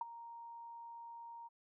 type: tone with ADSR envelope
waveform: sine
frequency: 932.3 Hz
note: A#5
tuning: in tune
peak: -33 dBFS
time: 0.01-1.49 s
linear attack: 3 ms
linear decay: 20 ms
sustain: -15 dB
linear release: 25 ms
effects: none